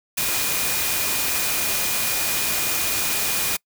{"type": "tone in noise", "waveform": "sine", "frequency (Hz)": 2446, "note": "D#7", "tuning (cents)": -30, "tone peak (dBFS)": -31, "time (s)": [0.17, 3.57], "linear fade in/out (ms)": 10, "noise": "white", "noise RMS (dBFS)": -23, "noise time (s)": [0.17, 3.57], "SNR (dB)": -11, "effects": ["noise-tail reverb RT60 0.1 s tail -26 dB re dry"]}